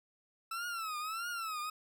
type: tone with vibrato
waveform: 40% pulse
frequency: 1318.5 Hz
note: E6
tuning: in tune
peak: -36 dBFS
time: 0.51-1.7 s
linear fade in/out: 5 ms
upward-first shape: triangle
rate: 1.6 Hz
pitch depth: 160 cents each way
effects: none